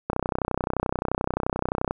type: click train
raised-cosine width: 1 ms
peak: -10 dBFS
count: 58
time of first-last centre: 0.1-1.91 s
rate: 31.5 Hz
effects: none